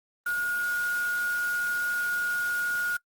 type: tone in noise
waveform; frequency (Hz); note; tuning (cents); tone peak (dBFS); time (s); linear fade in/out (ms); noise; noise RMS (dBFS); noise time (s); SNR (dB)
sine; 1438; F#6; -50; -25; 0.26-2.97; 5; white; -41; 0.26-2.97; +13
effects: noise-tail reverb RT60 0.1 s tail -24 dB re dry + Opus 32 kbps